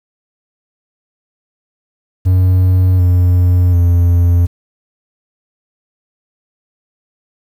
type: tone with pitch steps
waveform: triangle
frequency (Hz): 92.1 / 89.48 / 86.93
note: F#2 / F2 / F2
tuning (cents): -7 / +43 / -7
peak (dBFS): -5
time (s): 2.25-4.47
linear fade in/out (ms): 20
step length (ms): 740
effects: 7-bit